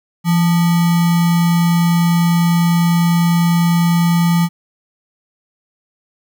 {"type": "tone with sample-and-hold", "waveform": "sine", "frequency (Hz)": 170, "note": "F3", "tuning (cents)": -46, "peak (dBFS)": -10, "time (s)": [0.24, 4.49], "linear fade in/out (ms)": 50, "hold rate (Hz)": 1050, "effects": []}